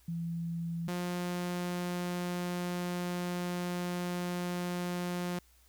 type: tone pair in turn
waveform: sine / sawtooth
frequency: 168 / 177.2 Hz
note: E3 / F3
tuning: +33 / +25 cents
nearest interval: minor second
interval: 92 cents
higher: second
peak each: -33 / -29 dBFS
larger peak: second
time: 0.08-0.88 / 0.88-5.39 s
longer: second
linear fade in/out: 5 ms
effects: added 60 Hz sine -63 dBFS peak until 5.68 s + white hiss -66 dBFS RMS until 5.68 s